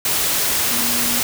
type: tone in noise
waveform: sine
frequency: 240 Hz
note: B3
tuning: 49 cents flat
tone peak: -28 dBFS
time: 0.71-1.2 s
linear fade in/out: 2 ms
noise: white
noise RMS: -19 dBFS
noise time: 0.05-1.23 s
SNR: -12 dB
effects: none